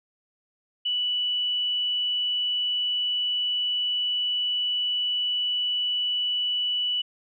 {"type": "tone", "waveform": "sine", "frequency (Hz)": 2960, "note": "F#7", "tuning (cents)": 0, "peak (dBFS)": -23, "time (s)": [0.85, 7.02], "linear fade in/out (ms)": 10, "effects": []}